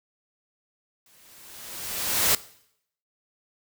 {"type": "noise with exponential growth", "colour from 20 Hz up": "white", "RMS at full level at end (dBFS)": -19, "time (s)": [1.06, 2.35], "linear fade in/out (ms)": 2, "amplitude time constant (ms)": 280, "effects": ["noise-tail reverb RT60 0.7 s tail -19 dB re dry"]}